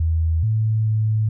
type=tone with pitch steps; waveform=sine; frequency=81.1 / 109.7 / 108.9 Hz; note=E2 / A2 / A2; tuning=-28 / -5 / -17 cents; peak=-16 dBFS; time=0-1.29 s; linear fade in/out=5 ms; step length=430 ms; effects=none